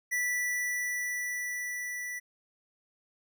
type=tone with level ramp; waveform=square; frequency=1966 Hz; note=B6; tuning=8 cents flat; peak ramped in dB=-28 to -36 dBFS; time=0.11-2.2 s; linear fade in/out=20 ms; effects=none